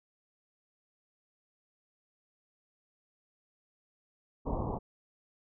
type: low-pass noise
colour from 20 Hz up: pink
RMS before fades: -34 dBFS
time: 4.45-4.79 s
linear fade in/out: 20 ms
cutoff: 1100 Hz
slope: 96 dB/octave
effects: none